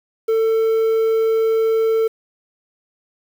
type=tone with quantisation; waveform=triangle; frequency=446.6 Hz; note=A4; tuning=26 cents sharp; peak=-12 dBFS; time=0.28-2.08 s; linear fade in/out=10 ms; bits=7; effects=none